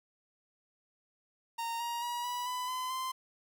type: tone with pitch steps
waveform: 45% pulse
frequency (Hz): 925 / 942.8 / 960.9 / 979.4 / 998.3 / 1017.5 / 1037.1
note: A#5 / A#5 / B5 / B5 / B5 / C6 / C6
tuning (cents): -14 / +19 / -48 / -15 / +18 / -49 / -16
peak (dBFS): -34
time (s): 1.58-3.12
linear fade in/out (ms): 10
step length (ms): 220
effects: 11-bit